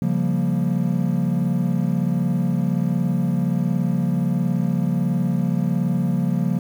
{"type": "chord", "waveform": "triangle", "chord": "G half-diminished seventh", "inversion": "second", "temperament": "equal", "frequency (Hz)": [138.59, 174.61, 196, 233.1], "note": ["Db3", "F3", "G3", "Bb3"], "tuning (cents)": [0, 0, 0, 0], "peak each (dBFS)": [-22, -19, -24, -23], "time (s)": [0.02, 6.59], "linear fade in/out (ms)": 2, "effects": ["tanh soft clip ceiling -6 dBFS", "8-bit"]}